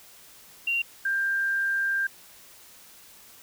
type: tone pair in turn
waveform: sine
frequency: 2763 / 1588.5 Hz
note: F7 / G6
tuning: -19 / +23 cents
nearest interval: minor seventh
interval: 958 cents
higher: first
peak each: -23 dBFS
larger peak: neither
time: 0.67-0.82 / 1.05-2.07 s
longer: second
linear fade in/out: 5 ms
effects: white hiss -51 dBFS RMS until 3.42 s